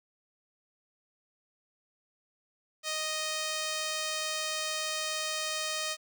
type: tone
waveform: 5% pulse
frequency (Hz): 622.3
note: D#5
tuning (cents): 0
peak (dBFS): -20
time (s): 2.83-5.97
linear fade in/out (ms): 50
effects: none